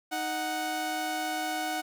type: tone pair together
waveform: sawtooth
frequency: 311.1 / 739.9 Hz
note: D#4 / F#5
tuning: 0 / 0 cents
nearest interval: octave + minor third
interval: 1500 cents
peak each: -32 / -27 dBFS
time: 0.11-1.82 s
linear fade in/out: 20 ms
effects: none